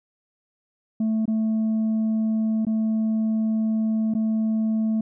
sine tone with dropouts, 220 Hz, A3, in tune, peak -17 dBFS, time 1-5.01 s, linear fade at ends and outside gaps 5 ms, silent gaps 1.256-1.278 / 2.651-2.667 / 4.139-4.149 s, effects tanh soft clip ceiling -19 dBFS

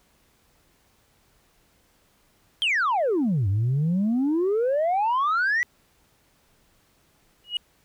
sine exponential two-way sweep, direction down then up, 3280 to 93.7 to 1993 Hz, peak -18 dBFS, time 2.62-5.63 s, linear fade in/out 0 ms, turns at 3.48 s
sine tone with exponential growth, 2898 Hz, F#7, 37 cents flat, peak -18 dBFS, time 7.44-7.57 s, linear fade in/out 2 ms, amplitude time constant 27 ms
effects tanh soft clip ceiling -18 dBFS + pink hiss -63 dBFS RMS until 7.84 s

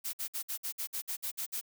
blue noise bursts, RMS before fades -36 dBFS, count 11, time 0.04-1.613 s, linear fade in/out 20 ms, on 93 ms, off 55 ms, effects none

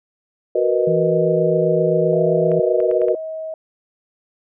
sine chord, B major seventh, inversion second, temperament equal, 370 / 466.2 / 493.9 / 622.3 Hz, F#4 / A#4 / B4 / D#5, 0 / 0 / 0 / 0 cents, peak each -20 dBFS, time 0.55-3.15 s, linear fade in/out 5 ms
sine tone, 164.81 Hz, E3, in tune, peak -21 dBFS, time 0.87-2.6 s, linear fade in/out 5 ms
sine tone with pitch glide, 659.3 to 636.5 Hz, E5 to D#5, 0 to +39 cents, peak -25 dBFS, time 2.13-3.54 s, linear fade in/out 2 ms, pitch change -61 cents, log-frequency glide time 2.48-2.96 s
clicks, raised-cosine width 0.5 ms, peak -22 dBFS, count 5, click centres 2.517 / 2.803 / 2.913 / 3.017 / 3.084 s
effects none

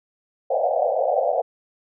white band-pass noise, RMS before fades -21 dBFS, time 0.5-1.42 s, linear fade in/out 10 ms, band 490 to 770 Hz, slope 96 dB/octave, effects none

